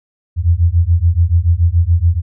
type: beating tone pair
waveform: sine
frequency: 82 / 89 Hz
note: E2 / F2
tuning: -9 / +33 cents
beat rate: 7 Hz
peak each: -12 dBFS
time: 0.36-2.22 s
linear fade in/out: 50 ms
effects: none